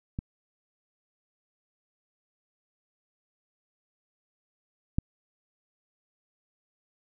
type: clicks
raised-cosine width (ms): 5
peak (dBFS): -19 / -12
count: 2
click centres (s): 0.189 / 4.985
effects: none